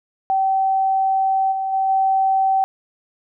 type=tone with level steps; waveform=sine; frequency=770 Hz; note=G5; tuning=31 cents flat; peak=-15 / -20 / -16 / -14 dBFS; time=0.3-2.64 s; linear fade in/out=0 ms; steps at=1.51 / 1.72 / 1.88 s; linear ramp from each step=20 ms; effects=none